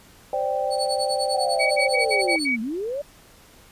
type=chord; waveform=sine; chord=C suspended second; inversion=none; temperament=equal; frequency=523.3 / 587.3 / 784 Hz; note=C5 / D5 / G5; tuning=0 / 0 / 0 cents; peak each=-26 dBFS; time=0.33-2.36 s; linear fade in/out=2 ms
type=tone with tremolo; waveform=35% pulse; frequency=4435 Hz; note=C#8; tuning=in tune; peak=-23 dBFS; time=0.7-2.5 s; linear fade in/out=50 ms; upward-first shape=sine; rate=10 Hz; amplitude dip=95%
type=linear two-way sweep; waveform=sine; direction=down then up; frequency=771 to 213.4 to 596 Hz; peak=-25 dBFS; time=1.34-3.02 s; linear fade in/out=10 ms; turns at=2.61 s
type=tone bursts; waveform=sine; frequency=2265 Hz; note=C#7; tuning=37 cents sharp; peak=-20 dBFS; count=6; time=1.59-2.565 s; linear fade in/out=20 ms; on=120 ms; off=51 ms
effects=pink hiss -51 dBFS RMS until 3.71 s + resampled to 32000 Hz